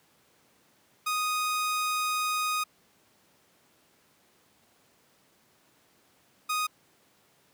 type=tone bursts at uneven times; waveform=sawtooth; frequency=1244.5 Hz; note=D#6; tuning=in tune; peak=-23 dBFS; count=2; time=1.06-2.64 / 6.49-6.67 s; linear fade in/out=10 ms; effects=pink hiss -64 dBFS RMS until 7.53 s + high-pass 150 Hz 12 dB/octave